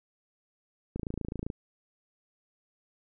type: click train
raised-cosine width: 3 ms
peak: -21 dBFS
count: 16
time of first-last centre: 0.96-1.502 s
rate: 27.7 Hz
effects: none